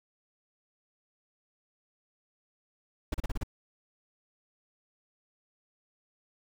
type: noise bursts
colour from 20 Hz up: brown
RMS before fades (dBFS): -30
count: 6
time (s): 3.12-3.434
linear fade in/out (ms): 5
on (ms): 24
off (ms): 34
effects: none